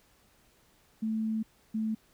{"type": "tone pair in turn", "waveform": "sine", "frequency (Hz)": [220, 219.2], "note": ["A3", "A3"], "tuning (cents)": [0, -6], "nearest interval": "unison", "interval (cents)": 6, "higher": "first", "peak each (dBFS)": -28, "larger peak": "neither", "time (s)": [[1.02, 1.43], [1.74, 1.95]], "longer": "first", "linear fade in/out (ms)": 10, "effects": ["pink hiss -65 dBFS RMS until 2.13 s"]}